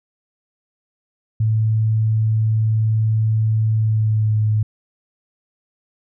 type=tone with pitch glide; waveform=sine; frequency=109.9 to 107.58 Hz; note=A2 to A2; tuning=-2 to -39 cents; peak=-14 dBFS; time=1.4-4.63 s; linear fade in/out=5 ms; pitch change=-37 cents; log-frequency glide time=3.75-4.39 s; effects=none